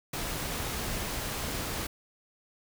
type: noise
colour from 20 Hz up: pink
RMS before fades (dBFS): -34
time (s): 0.13-1.87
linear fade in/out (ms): 5
effects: none